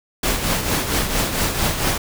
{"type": "noise with tremolo", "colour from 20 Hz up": "pink", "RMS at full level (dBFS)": -18, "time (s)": [0.23, 1.98], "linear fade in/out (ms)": 5, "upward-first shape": "triangle", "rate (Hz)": 4.4, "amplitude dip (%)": 60, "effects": []}